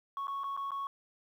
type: tone with dropouts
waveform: sine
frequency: 1107 Hz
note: C#6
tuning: 3 cents flat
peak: -32 dBFS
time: 0.17-0.87 s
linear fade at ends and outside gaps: 1 ms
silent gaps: 0.271-0.281 / 0.435-0.441 / 0.566-0.574 / 0.707-0.717 s
effects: tanh soft clip ceiling -32 dBFS + 11-bit